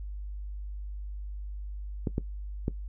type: clicks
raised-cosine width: 3 ms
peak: -15 dBFS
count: 3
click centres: 2.072 / 2.181 / 2.681 s
effects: noise-tail reverb RT60 0.1 s tail -17 dB re dry + added 50 Hz sine -35 dBFS peak until 2.88 s